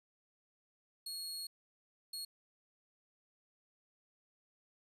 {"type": "tone bursts at uneven times", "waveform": "sawtooth", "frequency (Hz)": 4316, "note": "C#8", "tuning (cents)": -47, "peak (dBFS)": -38, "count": 2, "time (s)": [[1.06, 1.47], [2.13, 2.25]], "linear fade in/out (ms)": 5, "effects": ["resampled to 32000 Hz", "12-bit"]}